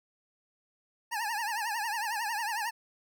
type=tone with vibrato; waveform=25% pulse; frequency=880 Hz; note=A5; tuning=in tune; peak=-27 dBFS; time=1.11-2.71 s; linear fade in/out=20 ms; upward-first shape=triangle; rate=11 Hz; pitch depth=160 cents each way; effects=none